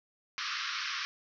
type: band-pass noise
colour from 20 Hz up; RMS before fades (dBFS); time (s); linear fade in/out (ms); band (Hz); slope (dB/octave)
pink; -36; 0.38-1.05; 0; 1100 to 5800; 96
effects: none